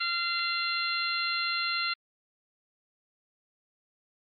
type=harmonic tone; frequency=689 Hz; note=F5; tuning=24 cents flat; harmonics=2 / 3 / 4 / 5 / 6; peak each=-32 / -34 / -35 / -40 / -32 dBFS; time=0-1.94 s; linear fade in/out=10 ms; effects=Opus 32 kbps